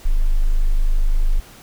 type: tone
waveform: sine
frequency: 25.77 Hz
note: G#0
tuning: 12 cents flat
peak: -11 dBFS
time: 0.05-1.4 s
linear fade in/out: 10 ms
effects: tanh soft clip ceiling -7 dBFS + pink hiss -44 dBFS RMS until 1.62 s